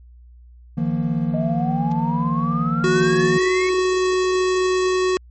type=chord; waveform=triangle; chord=Eb suspended second; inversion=none; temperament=equal with one note detuned; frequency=155.56 / 172.91 / 233.1 Hz; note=Eb3 / F3 / Bb3; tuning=0 / -17 / 0 cents; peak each=-21 dBFS; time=0.77-3.38 s; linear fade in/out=10 ms
type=exponential sweep; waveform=sine; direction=up; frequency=622.3 to 2217 Hz; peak=-24 dBFS; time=1.34-3.69 s; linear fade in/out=0 ms
type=clicks; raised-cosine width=0.2 ms; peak=-27 dBFS; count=2; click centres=1.915 / 1.919 s
type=tone; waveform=square; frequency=370 Hz; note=F#4; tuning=in tune; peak=-17 dBFS; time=2.84-5.17 s; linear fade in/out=0 ms
effects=added 60 Hz sine -42 dBFS peak until 5.3 s + MP3 32 kbps